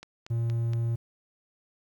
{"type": "click train", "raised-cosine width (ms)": 0.2, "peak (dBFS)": -26, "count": 4, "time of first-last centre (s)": [0.03, 0.734], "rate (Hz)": 4.26}
{"type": "tone", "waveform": "triangle", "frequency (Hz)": 116.3, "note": "A#2", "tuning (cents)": -4, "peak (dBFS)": -23, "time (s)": [0.3, 0.96], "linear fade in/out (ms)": 10}
{"effects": ["10-bit"]}